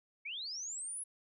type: linear sweep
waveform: sine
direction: up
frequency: 2151 to 10610 Hz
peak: -39 dBFS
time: 0.25-1.04 s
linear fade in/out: 10 ms
effects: none